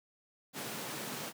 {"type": "high-pass noise", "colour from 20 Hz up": "pink", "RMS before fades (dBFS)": -41, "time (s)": [0.53, 1.33], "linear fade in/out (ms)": 50, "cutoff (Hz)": 130, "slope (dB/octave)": 48, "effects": []}